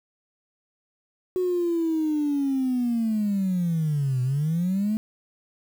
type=linear two-way sweep; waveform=sine; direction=down then up; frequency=370 to 124 to 220.5 Hz; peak=-20 dBFS; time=1.36-4.97 s; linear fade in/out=0 ms; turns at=4.22 s; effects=tanh soft clip ceiling -18 dBFS + 8-bit